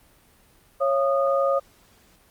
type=tone cluster; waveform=sine; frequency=549 / 680 / 1230 Hz; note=C#5 / F5 / D#6; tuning=-17 / -46 / -20 cents; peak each=-20 / -28 / -25 dBFS; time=0.8-1.6 s; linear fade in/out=20 ms; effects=pink hiss -57 dBFS RMS until 2.3 s + Opus 32 kbps